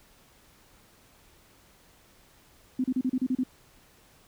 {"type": "tone bursts", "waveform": "sine", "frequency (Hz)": 256.4, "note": "C4", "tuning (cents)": -35, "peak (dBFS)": -23, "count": 8, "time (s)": [2.79, 3.436], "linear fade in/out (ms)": 5, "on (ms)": 51, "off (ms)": 34, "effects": ["pink hiss -59 dBFS RMS until 4.27 s"]}